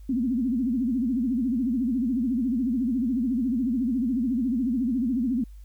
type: tone with vibrato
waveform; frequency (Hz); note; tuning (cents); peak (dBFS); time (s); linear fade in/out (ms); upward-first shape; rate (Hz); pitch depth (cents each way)
sine; 246.9; B3; 0; -22; 0.09-5.44; 5; sine; 14; 180
effects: added 50 Hz sine -41 dBFS peak until 5.64 s + white hiss -66 dBFS RMS until 5.64 s